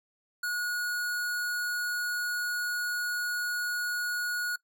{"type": "tone", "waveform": "square", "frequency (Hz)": 1452, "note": "F#6", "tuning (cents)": -33, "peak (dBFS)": -30, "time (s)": [0.43, 4.56], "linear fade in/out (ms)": 5, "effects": ["noise-tail reverb RT60 0.1 s tail -22 dB re dry"]}